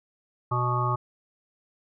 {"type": "harmonic tone", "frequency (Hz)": 123, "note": "B2", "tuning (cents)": -7, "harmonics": [1, 3, 5, 7, 9, 10], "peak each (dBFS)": [-26, -35, -37, -32, -28, -31], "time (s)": [0.51, 0.96], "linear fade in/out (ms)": 10, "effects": []}